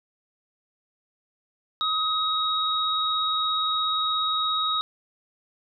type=tone pair together; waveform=sine; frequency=1265 / 3791 Hz; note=D#6 / A#7; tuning=+28 / +28 cents; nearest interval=octave + perfect fifth; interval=1900 cents; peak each=-25 dBFS; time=1.81-4.81 s; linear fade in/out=0 ms; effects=none